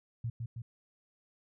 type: tone with echo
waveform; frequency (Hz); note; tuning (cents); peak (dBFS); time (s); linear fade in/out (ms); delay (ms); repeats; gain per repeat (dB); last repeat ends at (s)
sine; 116.54; A#2; 0; -32; 0.24-0.3; 5; 160; 2; -3; 0.62
effects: none